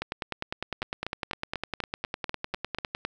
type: two click trains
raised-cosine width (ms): 0.3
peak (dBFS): -15 / -14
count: 9 / 31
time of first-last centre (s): 0.82-2.786 / 0.02-3.05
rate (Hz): 4.07 / 9.9
effects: none